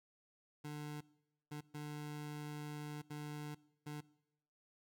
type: tone bursts at uneven times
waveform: 25% pulse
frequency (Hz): 149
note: D3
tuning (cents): +25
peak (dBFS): -40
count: 5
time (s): 0.64-1.01 / 1.51-1.61 / 1.74-3.02 / 3.1-3.55 / 3.86-4.01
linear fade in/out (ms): 10
effects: noise-tail reverb RT60 0.8 s tail -21 dB re dry